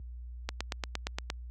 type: click train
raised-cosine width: 0.2 ms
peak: -15 dBFS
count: 8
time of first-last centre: 0.49-1.301 s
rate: 8.63 Hz
effects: added 60 Hz sine -31 dBFS peak until 1.5 s + high-pass 100 Hz 12 dB/octave